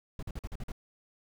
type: noise bursts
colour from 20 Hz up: brown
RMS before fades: -37 dBFS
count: 7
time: 0.19-0.719 s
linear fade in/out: 2 ms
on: 37 ms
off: 45 ms
effects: none